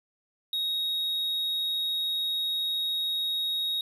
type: tone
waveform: triangle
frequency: 3767 Hz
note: A#7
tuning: 17 cents sharp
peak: -25 dBFS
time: 0.53-3.81 s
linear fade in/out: 2 ms
effects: none